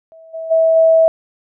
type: tone with level steps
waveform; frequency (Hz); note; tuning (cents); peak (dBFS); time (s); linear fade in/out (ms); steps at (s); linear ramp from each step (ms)
sine; 650; E5; -24; -38 / -23 / -9 / -7; 0.12-1.08; 0; 0.33 / 0.5 / 0.75; 20
effects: none